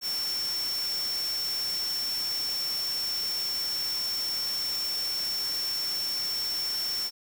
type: tone in noise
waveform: sine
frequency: 5430 Hz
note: F8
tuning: 50 cents flat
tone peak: -28 dBFS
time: 0.01-7.11 s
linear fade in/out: 50 ms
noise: white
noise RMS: -38 dBFS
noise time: 0.01-7.11 s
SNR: +7 dB
effects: none